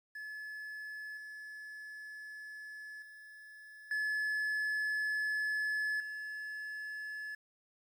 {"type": "tone with level steps", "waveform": "triangle", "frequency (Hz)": 1716, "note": "A6", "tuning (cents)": -44, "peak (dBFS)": [-40, -43, -49, -30, -38], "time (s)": [0.15, 7.35], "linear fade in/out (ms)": 5, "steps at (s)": [1.17, 3.02, 3.91, 6], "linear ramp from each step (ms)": 2, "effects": ["11-bit"]}